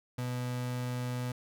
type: tone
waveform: 35% pulse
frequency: 124.2 Hz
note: B2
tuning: 10 cents sharp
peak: -31 dBFS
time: 0.18-1.32 s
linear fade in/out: 5 ms
effects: none